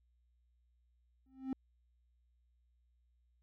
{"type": "tone with exponential growth", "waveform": "triangle", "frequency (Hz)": 263.8, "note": "C4", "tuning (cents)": 14, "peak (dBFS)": -30, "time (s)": [1.26, 1.53], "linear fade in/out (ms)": 2, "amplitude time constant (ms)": 58, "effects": ["added 60 Hz sine -70 dBFS peak until 3.42 s"]}